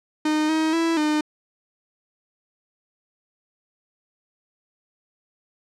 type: tone with pitch steps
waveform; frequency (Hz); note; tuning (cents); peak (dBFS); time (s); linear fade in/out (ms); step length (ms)
45% pulse; 307.1 / 316.2 / 330.4 / 303.5; D#4 / D#4 / E4 / D#4; -23 / +28 / +4 / -43; -19; 0.25-1.21; 5; 240
effects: low-pass 7000 Hz 12 dB/octave